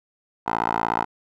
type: tone with band-pass filter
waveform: 10% pulse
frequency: 56.7 Hz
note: A#1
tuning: 47 cents flat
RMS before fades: -24 dBFS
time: 0.46-1.05 s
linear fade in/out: 20 ms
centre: 980 Hz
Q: 3
effects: none